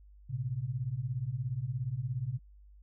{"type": "beating tone pair", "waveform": "sine", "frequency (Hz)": [115, 132], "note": ["A#2", "C3"], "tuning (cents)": [-23, 16], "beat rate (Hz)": 17, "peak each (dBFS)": [-36, -34], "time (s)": [0.29, 2.39], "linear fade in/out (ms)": 20, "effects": ["added 50 Hz sine -53 dBFS peak until 2.82 s"]}